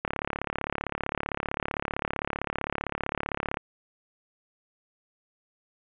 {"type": "click train", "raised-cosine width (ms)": 0.5, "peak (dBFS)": -13, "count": 126, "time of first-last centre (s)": [0.05, 3.571], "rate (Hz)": 35.5, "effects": ["resampled to 8000 Hz", "9-bit"]}